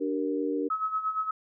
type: chord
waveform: sine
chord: G minor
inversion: second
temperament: equal with one note detuned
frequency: 293.7 / 382.2 / 466.2 Hz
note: D4 / G4 / Bb4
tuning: 0 / -44 / 0 cents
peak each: -29 / -33 / -31 dBFS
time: 0-0.69 s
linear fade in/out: 20 ms
type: tone with tremolo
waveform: sine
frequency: 1285 Hz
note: E6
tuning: 45 cents flat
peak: -24 dBFS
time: 0.7-1.31 s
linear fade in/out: 5 ms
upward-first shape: sine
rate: 8.6 Hz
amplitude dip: 70%
effects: none